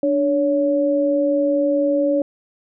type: tone pair together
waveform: sine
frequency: 293.7 / 562.2 Hz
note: D4 / C#5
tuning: 0 / +24 cents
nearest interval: major seventh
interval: 1124 cents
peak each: -19 / -17 dBFS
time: 0.03-2.22 s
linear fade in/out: 2 ms
effects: none